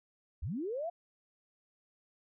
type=linear sweep; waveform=sine; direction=up; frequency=51.3 to 711 Hz; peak=-34 dBFS; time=0.42-0.9 s; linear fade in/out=10 ms; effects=none